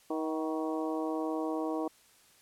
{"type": "harmonic tone with a mistuned harmonic", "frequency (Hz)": 158.5, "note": "D#3", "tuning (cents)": 32, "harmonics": [2, 3, 4, 5, 6, 7], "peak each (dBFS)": [-33, -37, -39, -41, -43, -44], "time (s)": [0.1, 1.88], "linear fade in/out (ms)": 5, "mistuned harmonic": 5, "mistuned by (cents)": -53, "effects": ["white hiss -62 dBFS RMS until 2.41 s", "low-pass 12000 Hz 12 dB/octave"]}